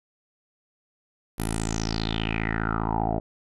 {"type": "tone with low-pass filter sweep", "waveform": "10% pulse", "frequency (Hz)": 55, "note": "A1", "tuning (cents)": 0, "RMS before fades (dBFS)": -27, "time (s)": [1.38, 3.2], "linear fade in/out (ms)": 10, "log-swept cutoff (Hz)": [12000, 600], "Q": 6.6, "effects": []}